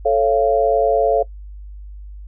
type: chord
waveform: sine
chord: A augmented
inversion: none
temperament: just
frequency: 440 / 550 / 687.5 Hz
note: A4 / C#5 / E#5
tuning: 0 / -14 / -27 cents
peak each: -17 dBFS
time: 0.05-1.23 s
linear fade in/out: 10 ms
effects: noise-tail reverb RT60 0.1 s tail -21 dB re dry + added 50 Hz sine -32 dBFS peak until 2.27 s

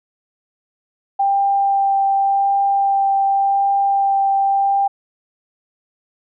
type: tone with vibrato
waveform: sine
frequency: 790 Hz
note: G5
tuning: 13 cents sharp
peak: -13 dBFS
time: 1.19-4.88 s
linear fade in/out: 10 ms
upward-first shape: sine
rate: 0.88 Hz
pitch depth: 9 cents each way
effects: none

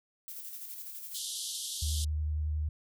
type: noise with tremolo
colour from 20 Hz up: violet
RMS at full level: -42 dBFS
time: 0.28-1.19 s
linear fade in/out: 0 ms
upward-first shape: square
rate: 12 Hz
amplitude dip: 35%
type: band-pass noise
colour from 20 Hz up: pink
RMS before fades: -38 dBFS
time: 1.14-2.05 s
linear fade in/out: 10 ms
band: 3100 to 12000 Hz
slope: 96 dB/octave
type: tone with vibrato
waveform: sine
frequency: 76.3 Hz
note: D#2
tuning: 33 cents flat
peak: -29 dBFS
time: 1.82-2.69 s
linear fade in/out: 5 ms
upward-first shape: triangle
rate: 11 Hz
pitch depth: 19 cents each way
effects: none

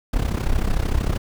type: noise with amplitude modulation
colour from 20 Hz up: brown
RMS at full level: -17 dBFS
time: 0.13-1.18 s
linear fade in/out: 5 ms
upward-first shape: sine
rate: 33.2 Hz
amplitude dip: 80%
effects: none

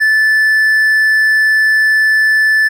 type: tone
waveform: triangle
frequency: 1749 Hz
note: A6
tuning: 11 cents flat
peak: -6 dBFS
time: 0-2.69 s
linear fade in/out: 20 ms
effects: none

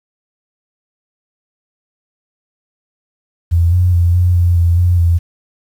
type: tone with pitch steps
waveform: sine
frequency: 84.8 / 89.8 / 86.4 / 89.1 / 87.3 / 85.5 / 88.4 / 85.1 Hz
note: E2 / F2 / F2 / F2 / F2 / F2 / F2 / F2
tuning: +50 / +49 / -18 / +35 / 0 / -36 / +22 / -44 cents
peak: -8 dBFS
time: 3.51-5.19 s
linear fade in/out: 20 ms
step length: 210 ms
effects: 7-bit

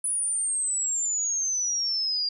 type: exponential sweep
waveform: sine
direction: down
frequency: 9990 to 4771 Hz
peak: -24 dBFS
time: 0.04-2.29 s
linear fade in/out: 5 ms
effects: none

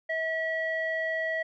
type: tone with low-pass filter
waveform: square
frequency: 645 Hz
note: E5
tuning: 38 cents flat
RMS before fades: -30 dBFS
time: 0.09-1.43 s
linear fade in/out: 10 ms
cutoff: 1900 Hz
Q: 3.9
effects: none

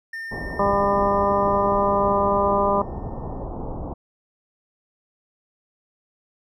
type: tone with exponential decay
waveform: triangle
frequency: 1811 Hz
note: A6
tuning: 49 cents sharp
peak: -27 dBFS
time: 0.13-3.45 s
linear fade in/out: 5 ms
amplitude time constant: 720 ms
type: low-pass noise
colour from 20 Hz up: pink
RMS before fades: -31 dBFS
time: 0.31-3.94 s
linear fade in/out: 10 ms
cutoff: 1000 Hz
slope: 48 dB/octave
type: harmonic tone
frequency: 200 Hz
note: G3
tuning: 35 cents sharp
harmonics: 1 / 2 / 3 / 4 / 5 / 6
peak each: -28 / -25 / -22 / -27 / -22 / -26 dBFS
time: 0.59-2.82 s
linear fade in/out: 5 ms
effects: none

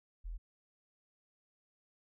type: tone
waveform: sine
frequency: 41.65 Hz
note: E1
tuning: 19 cents sharp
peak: -39 dBFS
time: 0.24-0.38 s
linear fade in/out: 20 ms
effects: none

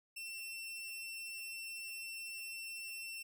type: tone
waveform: sawtooth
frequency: 2698 Hz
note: E7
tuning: 40 cents sharp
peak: -40 dBFS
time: 0.16-3.23 s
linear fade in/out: 10 ms
effects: none

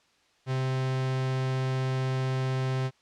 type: tone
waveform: 45% pulse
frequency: 130.81 Hz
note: C3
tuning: in tune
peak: -26 dBFS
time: 0.46-2.91 s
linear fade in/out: 50 ms
effects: white hiss -65 dBFS RMS until 3.01 s + low-pass 5000 Hz 12 dB/octave

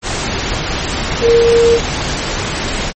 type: tone in noise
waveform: sine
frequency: 466.2 Hz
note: A#4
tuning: in tune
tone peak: -6 dBFS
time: 1.21-1.8 s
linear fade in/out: 50 ms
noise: pink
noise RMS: -18 dBFS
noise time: 0.02-2.93 s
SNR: +9 dB
effects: MP3 32 kbps

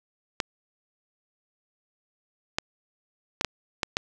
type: clicks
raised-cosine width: 0.2 ms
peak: -7 dBFS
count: 6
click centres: 0.402 / 2.585 / 3.411 / 3.447 / 3.832 / 3.969 s
effects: none

